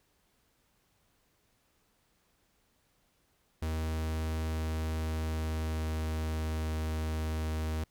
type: tone with pitch glide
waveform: 45% pulse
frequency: 79.3 to 78.71 Hz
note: D#2 to D#2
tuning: +33 to +21 cents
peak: -31 dBFS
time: 3.62-7.84 s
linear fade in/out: 5 ms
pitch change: -12 cents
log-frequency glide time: 4.8-6.7 s
effects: pink hiss -72 dBFS RMS until 7.9 s